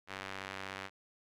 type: tone with band-pass filter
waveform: sawtooth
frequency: 96.4 Hz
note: G2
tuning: 28 cents flat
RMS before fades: -44 dBFS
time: 0.07-0.9 s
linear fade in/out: 50 ms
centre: 2000 Hz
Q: 0.92
effects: none